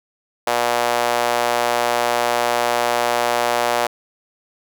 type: tone with high-pass filter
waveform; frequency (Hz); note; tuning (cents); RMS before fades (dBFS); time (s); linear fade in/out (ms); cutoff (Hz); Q
sawtooth; 120; B2; -49; -19; 0.47-3.87; 5; 660; 2
effects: none

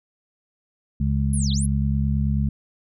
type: harmonic tone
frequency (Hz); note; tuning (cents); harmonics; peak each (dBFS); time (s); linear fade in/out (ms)
69.3; C#2; 0; 1 / 2 / 3; -22 / -23 / -25; 1-2.49; 5
type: linear two-way sweep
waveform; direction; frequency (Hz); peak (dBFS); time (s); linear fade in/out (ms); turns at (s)
sine; down then up; 11250 to 3105 to 11250; -28; 1.33-1.66; 5; 1.52
effects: none

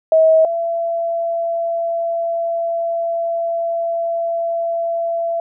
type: tone pair in turn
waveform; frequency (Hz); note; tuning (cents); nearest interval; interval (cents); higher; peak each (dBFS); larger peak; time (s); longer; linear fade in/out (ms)
sine; 641 / 672.8; E5 / E5; -49 / +35; minor second; 84; second; -8 / -17; first; 0.12-0.45 / 0.45-5.4; second; 2
effects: none

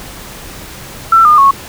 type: tone with pitch steps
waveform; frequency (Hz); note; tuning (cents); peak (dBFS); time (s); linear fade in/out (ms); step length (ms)
sine; 1339 / 1213.8 / 1100.2; E6 / D#6 / C#6; +27 / -43 / -13; -3; 1.12-1.51; 5; 130
effects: pink hiss -30 dBFS RMS until 1.68 s

